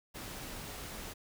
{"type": "noise", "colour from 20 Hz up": "pink", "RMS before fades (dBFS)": -44, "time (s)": [0.14, 1.14], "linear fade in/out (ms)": 20, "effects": []}